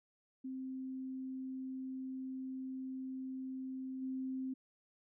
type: tone with level steps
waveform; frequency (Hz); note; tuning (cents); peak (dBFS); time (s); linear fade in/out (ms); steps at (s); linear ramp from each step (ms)
sine; 261.6; C4; 0; -40 / -37; 0.44-4.54; 10; 4.01; 20
effects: none